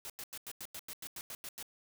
white noise bursts, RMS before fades -44 dBFS, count 12, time 0.05-1.627 s, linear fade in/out 0 ms, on 48 ms, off 91 ms, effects none

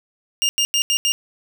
25% pulse tone bursts at uneven times, 2818 Hz, F7, 15 cents sharp, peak -12 dBFS, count 5, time 0.42-0.49 / 0.58-0.65 / 0.74-0.82 / 0.9-0.97 / 1.05-1.12 s, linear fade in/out 0 ms, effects none

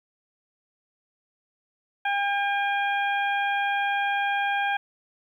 harmonic tone with a mistuned harmonic, 804 Hz, G5, 44 cents sharp, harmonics 1 / 2 / 3 / 4, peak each -25 / -27 / -32 / -37 dBFS, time 2.05-4.77 s, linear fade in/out 5 ms, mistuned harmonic 4, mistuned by +17 cents, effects 10-bit

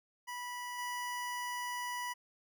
25% pulse tone with level steps, 980 Hz, B5, 14 cents flat, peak -36 / -33 dBFS, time 0.27-2.14 s, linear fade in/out 20 ms, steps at 0.78 s, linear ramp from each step 10 ms, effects none

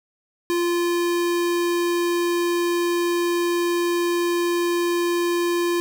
square tone, 346.6 Hz, F4, 13 cents flat, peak -20 dBFS, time 0.5-5.8 s, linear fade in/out 0 ms, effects none

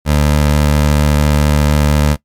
20% pulse tone with vibrato, 74.1 Hz, D2, 16 cents sharp, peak -4 dBFS, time 0.05-2.17 s, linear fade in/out 50 ms, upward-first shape triangle, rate 4.3 Hz, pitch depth 10 cents each way, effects noise-tail reverb RT60 0.1 s tail -20 dB re dry + MP3 96 kbps

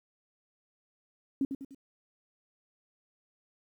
sine tone with echo, 272.5 Hz, C#4, 29 cents flat, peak -25 dBFS, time 1.41-1.45 s, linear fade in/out 2 ms, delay 99 ms, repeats 3, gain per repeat -7 dB, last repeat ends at 1.747 s, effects 11-bit

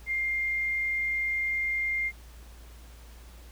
sine tone, 2110 Hz, C7, 14 cents sharp, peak -26 dBFS, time 0.06-2.12 s, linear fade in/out 50 ms, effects added 58 Hz sine -46 dBFS peak until 3.51 s + pink hiss -55 dBFS RMS until 3.51 s

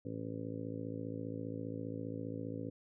harmonic tone, 55 Hz, A1, in tune, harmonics 2 / 3 / 4 / 5 / 6 / 7 / 8 / 9 / 10, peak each -45 / -47 / -50 / -43 / -53 / -52 / -51 / -47 / -57 dBFS, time 0.05-2.7 s, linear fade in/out 5 ms, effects none

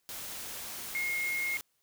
sine tone in noise, 2148 Hz, C7, 45 cents sharp, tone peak -30 dBFS, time 0.95-1.57 s, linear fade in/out 0 ms, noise white, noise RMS -41 dBFS, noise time 0.09-1.61 s, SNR +8 dB, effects white hiss -75 dBFS RMS until 1.82 s

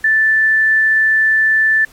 sine tone, 1760 Hz, A6, in tune, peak -9 dBFS, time 0.04-1.85 s, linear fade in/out 5 ms, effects pink hiss -45 dBFS RMS until 1.92 s + MP3 64 kbps

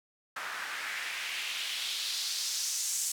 white noise with band-pass filter sweep, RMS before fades -35 dBFS, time 0.36-3.12 s, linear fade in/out 5 ms, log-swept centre 1300 to 7600 Hz, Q 2.1, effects none

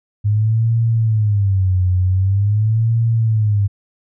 sine tone with vibrato, 102.4 Hz, G#2, 24 cents flat, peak -12 dBFS, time 0.24-3.68 s, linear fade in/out 20 ms, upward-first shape sine, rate 0.45 Hz, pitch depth 200 cents each way, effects none

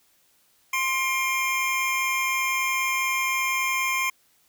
square tone cluster, 1051 / 2129 / 2386 Hz, C6 / C7 / D7, +7 / +30 / +27 cents, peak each -28 dBFS, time 0.73-4.1 s, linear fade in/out 5 ms, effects white hiss -63 dBFS RMS until 4.48 s

